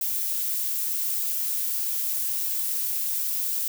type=noise; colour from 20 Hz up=violet; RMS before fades=-27 dBFS; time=0.01-3.68 s; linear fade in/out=2 ms; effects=none